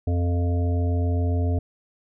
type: harmonic tone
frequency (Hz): 87.31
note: F2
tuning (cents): 0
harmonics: 1 / 3 / 5 / 7 / 8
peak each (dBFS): -20 / -30 / -34 / -37 / -38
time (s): 0.07-1.59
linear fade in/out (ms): 5
effects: none